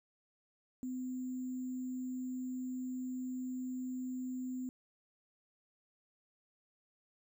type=tone with sample-and-hold; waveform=sine; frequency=254.8 Hz; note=C4; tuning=46 cents flat; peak=-37 dBFS; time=0.83-4.69 s; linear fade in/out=0 ms; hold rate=7350 Hz; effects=none